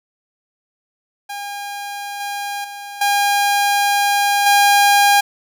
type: tone with level steps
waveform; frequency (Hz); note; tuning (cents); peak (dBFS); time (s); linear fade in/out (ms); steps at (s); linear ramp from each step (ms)
sawtooth; 810; G#5; -43; -22 / -19 / -26 / -10 / -6; 1.29-5.21; 10; 2.2 / 2.64 / 3.01 / 4.46; 5
effects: none